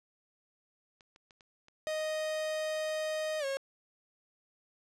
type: clicks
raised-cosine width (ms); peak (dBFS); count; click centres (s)
0.2; -40; 9; 1.008 / 1.161 / 1.308 / 1.408 / 1.684 / 1.91 / 2.01 / 2.766 / 2.889
type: tone with pitch glide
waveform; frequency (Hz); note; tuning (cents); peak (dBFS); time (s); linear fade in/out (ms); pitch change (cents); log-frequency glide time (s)
45% pulse; 622.3 to 544.9; D#5 to C#5; 0 to -30; -32; 1.87-3.57; 0; -230; 3.39-3.45
effects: low-pass 9000 Hz 12 dB/octave